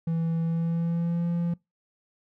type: tone with pitch glide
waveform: triangle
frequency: 164.9 to 171.21 Hz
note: E3 to F3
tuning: +1 to -34 cents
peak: -22 dBFS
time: 0.07-1.54 s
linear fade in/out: 5 ms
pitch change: +65 cents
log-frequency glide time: 0.43-1.27 s
effects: noise-tail reverb RT60 0.2 s tail -24 dB re dry